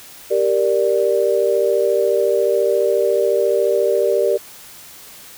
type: chord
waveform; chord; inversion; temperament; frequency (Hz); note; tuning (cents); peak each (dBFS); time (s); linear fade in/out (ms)
sine; G minor; none; equal; 392 / 466.2 / 587.3; G4 / Bb4 / D5; 0 / 0 / 0; -18; 0.3-4.38; 20
effects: white hiss -40 dBFS RMS until 5.37 s